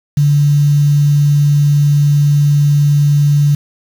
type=tone with quantisation; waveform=sine; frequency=145.1 Hz; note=D3; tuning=21 cents flat; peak=-7 dBFS; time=0.17-3.55 s; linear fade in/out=5 ms; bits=5; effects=none